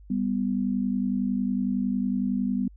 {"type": "tone pair together", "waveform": "sine", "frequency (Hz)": [197.28, 248.2], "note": ["G3", "B3"], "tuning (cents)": [11, 9], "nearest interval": "major third", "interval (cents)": 398, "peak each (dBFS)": -26, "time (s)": [0.1, 2.68], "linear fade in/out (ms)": 5, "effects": ["added 50 Hz sine -46 dBFS peak until 2.76 s"]}